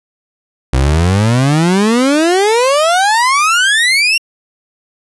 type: exponential sweep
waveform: 30% pulse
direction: up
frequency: 61.74 to 2794 Hz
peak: -6 dBFS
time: 0.73-4.18 s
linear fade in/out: 5 ms
effects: resampled to 24000 Hz